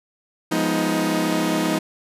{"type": "chord", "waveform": "sawtooth", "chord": "F half-diminished seventh", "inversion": "none", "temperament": "equal with one note detuned", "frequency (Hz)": [174.61, 207.7, 246.9, 314.2], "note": ["F3", "Ab3", "Cb4", "Eb4"], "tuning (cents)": [0, 0, 0, 17], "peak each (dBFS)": [-22, -23, -23, -18], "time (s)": [0.51, 1.79], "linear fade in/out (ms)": 10, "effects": ["resampled to 32000 Hz"]}